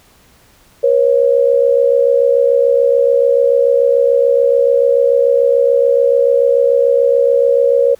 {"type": "tone pair together", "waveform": "sine", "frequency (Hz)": [480, 546.9], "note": ["B4", "C#5"], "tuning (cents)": [-49, -23], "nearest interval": "major second", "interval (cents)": 226, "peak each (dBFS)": -11, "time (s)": [0.83, 7.95], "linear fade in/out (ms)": 10, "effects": ["pink hiss -49 dBFS RMS until 7.99 s"]}